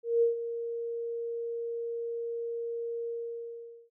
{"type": "tone with ADSR envelope", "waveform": "sine", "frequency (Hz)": 466.2, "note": "A#4", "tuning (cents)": 0, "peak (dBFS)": -20, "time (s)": [0.03, 3.9], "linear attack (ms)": 190, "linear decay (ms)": 130, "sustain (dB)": -12, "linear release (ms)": 820, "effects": []}